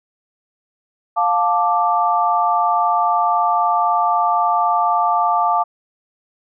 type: chord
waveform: sine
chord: D minor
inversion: first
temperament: just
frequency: 704.8 / 881 / 1174.7 Hz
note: F5 / A5 / D6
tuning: +16 / +2 / 0 cents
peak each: -18 dBFS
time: 1.16-5.64 s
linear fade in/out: 20 ms
effects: none